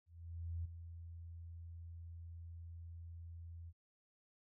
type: tone with ADSR envelope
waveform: sine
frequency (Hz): 84.1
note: E2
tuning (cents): +35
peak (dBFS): -38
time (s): 0.06-3.73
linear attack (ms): 590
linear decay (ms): 8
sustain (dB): -10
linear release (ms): 46
effects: none